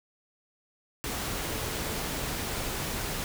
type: tone in noise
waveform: sine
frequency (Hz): 440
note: A4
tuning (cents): 0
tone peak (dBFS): -43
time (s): 1.5-1.98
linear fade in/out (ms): 0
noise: pink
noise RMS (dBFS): -33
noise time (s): 1.04-3.24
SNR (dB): -13
effects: none